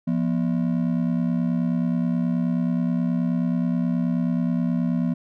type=ring-modulated tone; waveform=triangle; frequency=207.7 Hz; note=G#3; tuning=in tune; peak=-15 dBFS; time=0.07-5.14 s; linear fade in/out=10 ms; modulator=34.7 Hz; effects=none